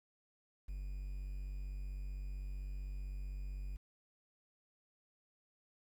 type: tone with quantisation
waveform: triangle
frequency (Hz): 47.83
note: G1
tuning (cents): -42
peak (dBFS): -38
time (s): 0.68-3.77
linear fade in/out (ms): 10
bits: 11
effects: none